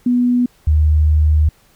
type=tone pair in turn; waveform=sine; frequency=245.4 / 76.54 Hz; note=B3 / D#2; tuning=-11 / -28 cents; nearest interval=octave + minor sixth; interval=2017 cents; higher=first; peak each=-11 / -9 dBFS; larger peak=second; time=0.06-0.46 / 0.67-1.49 s; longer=second; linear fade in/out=5 ms; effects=pink hiss -53 dBFS RMS until 1.75 s